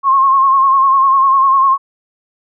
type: tone with vibrato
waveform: sine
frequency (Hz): 1079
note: C#6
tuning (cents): -47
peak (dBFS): -7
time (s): 0.03-1.78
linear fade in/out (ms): 50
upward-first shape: sine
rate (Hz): 10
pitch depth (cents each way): 49
effects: none